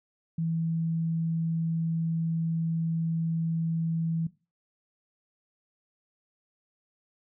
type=tone; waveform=sine; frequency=164 Hz; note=E3; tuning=9 cents flat; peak=-26 dBFS; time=0.38-4.27 s; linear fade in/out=5 ms; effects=noise-tail reverb RT60 0.3 s tail -18 dB re dry

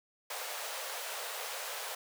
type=high-pass noise; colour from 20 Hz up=pink; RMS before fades=-40 dBFS; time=0.3-1.95 s; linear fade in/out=5 ms; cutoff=480 Hz; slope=48 dB/octave; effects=none

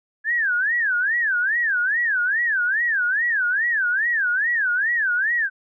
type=tone with vibrato; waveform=sine; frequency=1661.2 Hz; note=G#6; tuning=in tune; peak=-18 dBFS; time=0.24-5.5 s; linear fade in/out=50 ms; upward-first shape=sine; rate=2.4 Hz; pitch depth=260 cents each way; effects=none

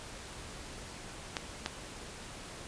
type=clicks; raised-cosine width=0.2 ms; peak=-15 dBFS; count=2; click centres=1.368 / 1.661 s; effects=pink hiss -46 dBFS RMS until 2.67 s + resampled to 22050 Hz

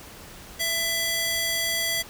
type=tone with high-pass filter; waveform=square; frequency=666 Hz; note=E5; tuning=18 cents sharp; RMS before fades=-26 dBFS; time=0.59-2.03 s; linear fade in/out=20 ms; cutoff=2300 Hz; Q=0.78; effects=pink hiss -44 dBFS RMS until 2.09 s

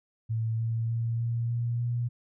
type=tone with pitch steps; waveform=sine; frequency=112.6 / 114.04 / 115.5 / 116.98 / 118.47 / 119.99 Hz; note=A2 / A#2 / A#2 / A#2 / A#2 / B2; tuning=+40 / -38 / -16 / +7 / +28 / -50 cents; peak=-26 dBFS; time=0.29-2.09 s; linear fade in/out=20 ms; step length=300 ms; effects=none

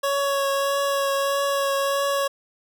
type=tone with vibrato; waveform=25% pulse; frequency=556 Hz; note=C#5; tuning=5 cents sharp; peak=-17 dBFS; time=0.03-2.28 s; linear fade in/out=10 ms; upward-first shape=triangle; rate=1.6 Hz; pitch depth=16 cents each way; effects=none

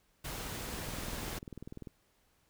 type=noise; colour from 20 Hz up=pink; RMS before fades=-41 dBFS; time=0.24-1.39 s; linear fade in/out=10 ms
type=click train; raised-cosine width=3 ms; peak=-31 dBFS; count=25; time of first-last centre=0.69-1.872 s; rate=20.3 Hz
effects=pink hiss -72 dBFS RMS until 2.49 s

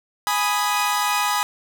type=chord; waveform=sawtooth; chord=G# minor; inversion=none; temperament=equal; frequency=830.6 / 987.8 / 1244.5 Hz; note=G#5 / B5 / D#6; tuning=0 / 0 / 0 cents; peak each=-20 dBFS; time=0.27-1.43 s; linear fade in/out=0 ms; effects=none

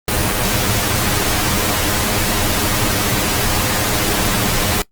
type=noise with comb filter; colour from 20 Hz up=pink; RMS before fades=-17 dBFS; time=0.08-4.82 s; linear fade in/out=2 ms; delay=9.7 ms; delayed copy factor=+0.6; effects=noise-tail reverb RT60 0.1 s tail -21 dB re dry + Opus 32 kbps

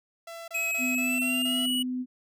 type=tone bursts; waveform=sawtooth; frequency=670 Hz; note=E5; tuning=28 cents sharp; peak=-35 dBFS; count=6; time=0.27-1.66 s; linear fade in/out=5 ms; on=210 ms; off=26 ms
type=tone with pitch glide; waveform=square; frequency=2552 to 2931 Hz; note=D#7 to F#7; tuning=+43 to -17 cents; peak=-27 dBFS; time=0.54-1.83 s; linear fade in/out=10 ms; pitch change=+240 cents; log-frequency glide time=0.93-1.62 s
type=tone; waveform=sine; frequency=252.5 Hz; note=B3; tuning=39 cents sharp; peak=-28 dBFS; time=0.78-2.06 s; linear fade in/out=50 ms
effects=none

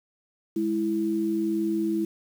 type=tone pair together; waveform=sine; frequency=207.9 / 329.6 Hz; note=G#3 / E4; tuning=+2 / 0 cents; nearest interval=minor sixth; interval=798 cents; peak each=-29 / -24 dBFS; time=0.56-2.05 s; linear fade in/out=5 ms; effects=8-bit

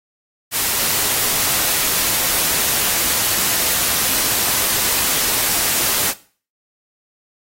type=noise; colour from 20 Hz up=white; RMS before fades=-18 dBFS; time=0.51-6.14 s; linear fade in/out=50 ms; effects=noise-tail reverb RT60 0.4 s tail -17 dB re dry + AAC 48 kbps

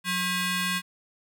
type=ring-modulated tone; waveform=15% pulse; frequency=895 Hz; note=A5; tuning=29 cents sharp; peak=-16 dBFS; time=0.04-0.82 s; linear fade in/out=50 ms; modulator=714 Hz; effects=none

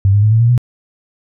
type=tone with pitch steps; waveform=sine; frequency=98 / 102.52 / 107.24 / 112.18 / 117.35 / 122.76 Hz; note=G2 / G#2 / A2 / A2 / A#2 / B2; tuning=0 / -22 / -44 / +34 / +12 / -10 cents; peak=-7 dBFS; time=0.05-0.578 s; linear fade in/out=0 ms; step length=88 ms; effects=none

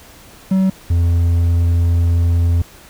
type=tone pair in turn; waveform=triangle; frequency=190 / 85.3 Hz; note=F#3 / F2; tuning=+46 / -40 cents; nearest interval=octave + major second; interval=1386 cents; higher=first; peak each=-9 dBFS; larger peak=neither; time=0.51-0.7 / 0.9-2.62 s; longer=second; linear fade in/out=5 ms; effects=pink hiss -42 dBFS RMS until 2.89 s

